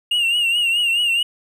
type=tone with vibrato; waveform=triangle; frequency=2812 Hz; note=F7; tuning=11 cents sharp; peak=-14 dBFS; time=0.11-1.23 s; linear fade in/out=5 ms; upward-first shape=triangle; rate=4.7 Hz; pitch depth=82 cents each way; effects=none